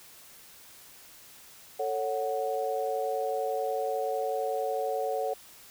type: chord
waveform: sine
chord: F# minor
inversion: first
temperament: just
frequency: 444 / 555 / 740 Hz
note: A4 / C#5 / F#5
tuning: +16 / +2 / 0 cents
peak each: -32 / -32 / -32 dBFS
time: 1.79-5.34 s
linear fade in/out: 10 ms
effects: white hiss -52 dBFS RMS until 5.7 s